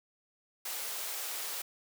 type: high-pass noise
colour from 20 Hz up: white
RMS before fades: -38 dBFS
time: 0.65-1.62 s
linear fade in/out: 5 ms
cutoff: 390 Hz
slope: 24 dB/octave
effects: none